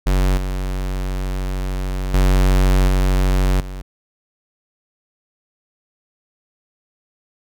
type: tone with level steps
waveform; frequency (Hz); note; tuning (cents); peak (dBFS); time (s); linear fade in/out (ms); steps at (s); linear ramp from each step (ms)
square; 46.78; F#1; +20; -14 / -21 / -12 / -14 / -28; 0.06-3.82; 10; 0.37 / 2.14 / 2.88 / 3.6; 2
effects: none